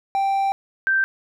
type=tone pair in turn; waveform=triangle / sine; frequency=784 / 1563.8 Hz; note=G5 / G6; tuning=0 / -5 cents; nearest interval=octave; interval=1195 cents; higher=second; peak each=-16 dBFS; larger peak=neither; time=0.15-0.52 / 0.87-1.04 s; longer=first; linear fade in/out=0 ms; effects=none